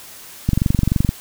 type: click train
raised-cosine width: 5 ms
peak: -3 dBFS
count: 15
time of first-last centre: 0.49-1.091 s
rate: 23.3 Hz
effects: white hiss -39 dBFS RMS until 1.2 s